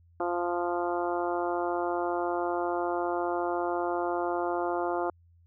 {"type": "harmonic tone", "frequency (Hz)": 174.61, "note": "F3", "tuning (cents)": 0, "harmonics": [2, 3, 4, 5, 6, 7, 8], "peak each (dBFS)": [-31, -35, -32, -36, -39, -39, -42], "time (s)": [0.2, 5.1], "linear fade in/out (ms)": 2, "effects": ["added 85 Hz sine -57 dBFS peak until 5.46 s"]}